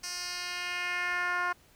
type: tone with band-pass filter sweep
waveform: 10% pulse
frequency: 355.6 Hz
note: F4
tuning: 31 cents sharp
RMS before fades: -33 dBFS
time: 0.03-1.53 s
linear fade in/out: 10 ms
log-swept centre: 6100 to 1200 Hz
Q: 1.8
effects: pink hiss -61 dBFS RMS until 1.75 s